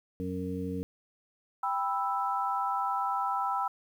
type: harmonic tone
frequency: 92 Hz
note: F#2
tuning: 9 cents flat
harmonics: 1 / 2 / 3 / 5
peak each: -39 / -36 / -36 / -38 dBFS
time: 0.2-0.83 s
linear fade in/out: 0 ms
type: chord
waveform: sine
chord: E minor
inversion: first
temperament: just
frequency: 791.1 / 988.9 / 1318.5 Hz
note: G5 / B5 / E6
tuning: +16 / +2 / 0 cents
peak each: -32 dBFS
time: 1.63-3.68 s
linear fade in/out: 5 ms
effects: 10-bit